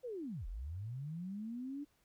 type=linear two-way sweep; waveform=sine; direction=down then up; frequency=523.3 to 36.71 to 294.9 Hz; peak=-40 dBFS; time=0.03-1.85 s; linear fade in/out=20 ms; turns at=0.47 s; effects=pink hiss -75 dBFS RMS until 2.04 s